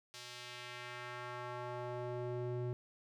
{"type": "tone with band-pass filter sweep", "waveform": "square", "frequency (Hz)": 122.7, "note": "B2", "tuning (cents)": -11, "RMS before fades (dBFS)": -43, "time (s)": [0.14, 2.73], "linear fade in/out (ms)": 0, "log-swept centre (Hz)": [4900, 260], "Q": 1.1, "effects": []}